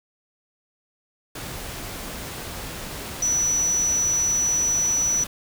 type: tone in noise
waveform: sine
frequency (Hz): 5920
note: F#8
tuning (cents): 0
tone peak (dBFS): -19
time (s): 3.22-5.24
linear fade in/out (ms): 5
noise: pink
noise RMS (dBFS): -34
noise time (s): 1.35-5.27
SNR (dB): +12
effects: none